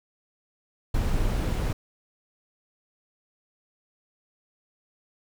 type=noise; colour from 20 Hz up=brown; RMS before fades=-25 dBFS; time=0.94-1.73 s; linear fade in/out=5 ms; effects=none